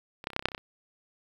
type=clicks; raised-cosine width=0.3 ms; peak=-26 / -14 / -26 / -26 / -10 / -13 / -30 / -6 / -19 / -26 / -15 / -28 dBFS; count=12; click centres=0.241 / 0.271 / 0.303 / 0.333 / 0.364 / 0.394 / 0.425 / 0.456 / 0.486 / 0.518 / 0.548 / 0.579 s; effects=8-bit